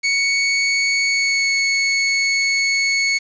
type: tone with pitch glide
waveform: sawtooth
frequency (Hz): 2224 to 2207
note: C#7 to C#7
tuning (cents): +5 to -8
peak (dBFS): -12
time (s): 0.03-3.19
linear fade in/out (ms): 20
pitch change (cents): -13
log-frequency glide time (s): 1.07-1.5
effects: resampled to 16000 Hz + 7-bit